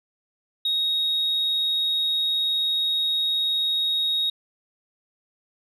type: tone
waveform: sine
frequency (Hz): 3761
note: A#7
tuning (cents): +15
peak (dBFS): -19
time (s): 0.65-4.3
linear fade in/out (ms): 5
effects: tanh soft clip ceiling -18 dBFS